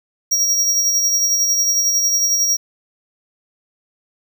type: tone with tremolo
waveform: square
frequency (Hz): 5660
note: F8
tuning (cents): +22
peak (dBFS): -13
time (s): 0.31-2.57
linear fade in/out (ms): 10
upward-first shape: sine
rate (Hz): 11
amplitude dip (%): 35
effects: 8-bit